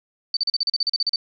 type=tone bursts; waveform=sine; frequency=4572 Hz; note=D8; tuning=47 cents flat; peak=-18 dBFS; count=13; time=0.34-1.16 s; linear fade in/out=2 ms; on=28 ms; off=38 ms; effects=none